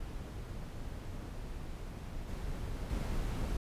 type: noise with level steps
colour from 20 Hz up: brown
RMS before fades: -42 / -39 / -35 dBFS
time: 0-3.57 s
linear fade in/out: 5 ms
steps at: 2.28 / 2.9 s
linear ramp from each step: 2 ms
effects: resampled to 32000 Hz